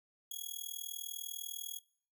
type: tone with amplitude modulation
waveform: 10% pulse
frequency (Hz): 3322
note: G#7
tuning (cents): 0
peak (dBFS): -29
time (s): 0.31-1.79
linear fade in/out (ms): 5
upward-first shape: sine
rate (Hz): 40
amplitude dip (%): 95
effects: noise-tail reverb RT60 0.5 s tail -21 dB re dry

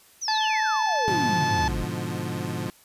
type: exponential sweep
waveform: sine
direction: down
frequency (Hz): 6272 to 38.89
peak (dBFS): -27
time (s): 0.21-1.85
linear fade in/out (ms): 20
type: harmonic tone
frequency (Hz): 869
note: A5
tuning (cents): -22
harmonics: 1 / 2 / 3 / 4 / 5 / 6 / 7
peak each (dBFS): -23 / -29 / -39 / -38 / -38 / -39 / -40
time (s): 0.28-1.68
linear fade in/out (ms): 2
type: chord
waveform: 25% pulse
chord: G# diminished seventh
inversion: none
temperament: equal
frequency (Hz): 103.83 / 123.47 / 146.83 / 174.61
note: G#2 / B2 / D3 / F3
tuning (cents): 0 / 0 / 0 / 0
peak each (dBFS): -30 / -30 / -31 / -29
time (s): 1.08-2.7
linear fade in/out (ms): 0
effects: white hiss -55 dBFS RMS until 2.84 s + resampled to 32000 Hz

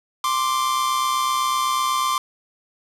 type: tone pair together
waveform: 45% pulse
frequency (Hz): 1046.7 / 1174.7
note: C6 / D6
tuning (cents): 0 / 0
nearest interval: major second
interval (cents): 200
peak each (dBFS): -22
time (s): 0.24-2.18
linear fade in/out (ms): 2
effects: resampled to 32000 Hz + 7-bit

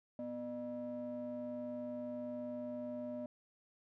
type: ring-modulated tone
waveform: triangle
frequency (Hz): 179.3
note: F3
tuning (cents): +46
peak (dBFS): -35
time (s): 0.19-3.26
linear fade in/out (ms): 2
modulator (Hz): 426
effects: none

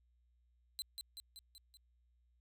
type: tone with echo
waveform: sawtooth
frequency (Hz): 4054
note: B7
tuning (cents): +45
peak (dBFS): -36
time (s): 0.79-0.82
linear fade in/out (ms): 0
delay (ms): 190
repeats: 5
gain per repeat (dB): -4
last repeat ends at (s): 1.77
effects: added 60 Hz sine -70 dBFS peak until 2.4 s

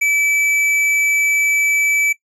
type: tone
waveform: square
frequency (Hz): 2306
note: D7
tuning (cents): -32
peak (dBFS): -14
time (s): 0.01-2.13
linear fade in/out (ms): 10
effects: noise-tail reverb RT60 0.1 s tail -18 dB re dry + low-pass 11000 Hz 12 dB/octave

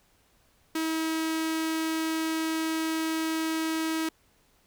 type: tone with notch filter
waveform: sawtooth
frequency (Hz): 320.8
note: E4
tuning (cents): -47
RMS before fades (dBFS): -29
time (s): 0.75-4.09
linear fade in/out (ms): 5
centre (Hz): 700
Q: 1.7
effects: pink hiss -65 dBFS RMS until 4.66 s

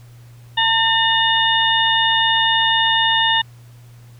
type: harmonic tone with a mistuned harmonic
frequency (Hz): 904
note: A5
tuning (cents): +47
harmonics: 1 / 2 / 3 / 4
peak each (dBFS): -19 / -19 / -19 / -19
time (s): 0.57-3.42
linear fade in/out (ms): 10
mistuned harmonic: 3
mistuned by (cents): +110
effects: added 119 Hz sine -40 dBFS peak until 4.19 s + pink hiss -53 dBFS RMS until 4.19 s

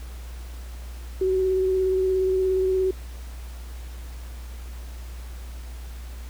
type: tone with vibrato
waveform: sine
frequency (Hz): 376.1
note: F#4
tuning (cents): +28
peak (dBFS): -19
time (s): 1.21-2.91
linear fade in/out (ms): 5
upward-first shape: sine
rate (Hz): 17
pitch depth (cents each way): 16
effects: added 60 Hz sine -34 dBFS peak until 6.29 s + pink hiss -48 dBFS RMS until 6.29 s

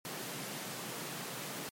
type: high-pass noise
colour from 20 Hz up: pink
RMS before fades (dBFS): -42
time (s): 0.05-1.69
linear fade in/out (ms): 0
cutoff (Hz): 120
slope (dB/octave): 96
effects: MP3 64 kbps

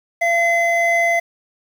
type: tone pair together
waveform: triangle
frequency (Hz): 682 / 2044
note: F5 / C7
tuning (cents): -41 / -41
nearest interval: octave + perfect fifth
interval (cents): 1900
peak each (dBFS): -15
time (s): 0.21-1.2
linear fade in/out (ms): 10
effects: 7-bit

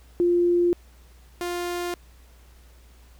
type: tone pair in turn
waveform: sine / sawtooth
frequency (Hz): 349.2 / 351.2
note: F4 / F4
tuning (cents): 0 / +10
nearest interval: unison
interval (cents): 10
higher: second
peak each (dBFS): -17 / -23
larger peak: first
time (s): 0.2-0.73 / 1.41-1.94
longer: neither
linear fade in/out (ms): 0
effects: added 60 Hz sine -49 dBFS peak until 3.19 s + pink hiss -58 dBFS RMS until 3.19 s

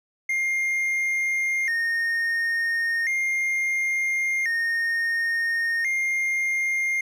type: tone with vibrato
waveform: triangle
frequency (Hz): 1975.5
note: B6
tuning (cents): 0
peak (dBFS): -20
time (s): 0.29-7.01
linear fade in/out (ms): 5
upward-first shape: square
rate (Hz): 0.36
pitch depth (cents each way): 120
effects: none

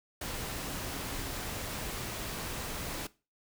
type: tone in noise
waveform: sine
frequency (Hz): 274.4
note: C#4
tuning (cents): -17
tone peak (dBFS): -47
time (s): 0.63-1.31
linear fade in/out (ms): 5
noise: pink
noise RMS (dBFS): -38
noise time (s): 0.21-3.07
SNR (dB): -12
effects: noise-tail reverb RT60 0.3 s tail -19 dB re dry

